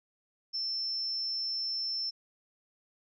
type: tone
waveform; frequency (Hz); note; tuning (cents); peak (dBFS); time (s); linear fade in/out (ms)
sine; 5340; E8; +22; -31; 0.53-2.11; 20
effects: none